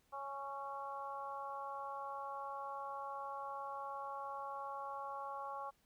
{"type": "harmonic tone with a mistuned harmonic", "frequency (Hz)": 277.2, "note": "C#4", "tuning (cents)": 0, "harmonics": [2, 3, 4, 5], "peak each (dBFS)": [-50, -46, -45, -54], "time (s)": [0.12, 5.71], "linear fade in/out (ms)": 20, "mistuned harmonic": 5, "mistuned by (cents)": -22, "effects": ["pink hiss -75 dBFS RMS until 5.85 s"]}